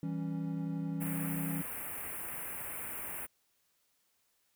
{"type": "chord", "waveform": "triangle", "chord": "C# diminished", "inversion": "first", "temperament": "equal", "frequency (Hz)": [164.81, 196, 277.2], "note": ["E3", "G3", "C#4"], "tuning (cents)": [0, 0, 0], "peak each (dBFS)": [-34, -40, -37], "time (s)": [0.03, 1.62], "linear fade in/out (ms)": 2}
{"type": "band-stop noise", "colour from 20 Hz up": "white", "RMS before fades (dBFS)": -41, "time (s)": [1, 3.27], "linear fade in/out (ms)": 20, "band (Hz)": [2600, 9100], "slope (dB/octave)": 48}
{"effects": ["white hiss -75 dBFS RMS until 4.55 s"]}